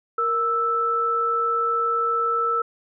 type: tone pair together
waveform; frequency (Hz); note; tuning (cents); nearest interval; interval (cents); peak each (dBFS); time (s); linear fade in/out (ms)
sine; 466.2 / 1318.6; A#4 / E6; 0 / 0; octave + tritone; 1800; -27 / -20; 0.18-2.62; 5
effects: none